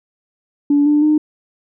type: tone with pitch steps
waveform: sine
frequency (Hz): 288.2 / 296.1 / 304.3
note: D4 / D4 / D#4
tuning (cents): -33 / +14 / -38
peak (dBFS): -9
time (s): 0.7-1.18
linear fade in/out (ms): 5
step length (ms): 160
effects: tanh soft clip ceiling -5 dBFS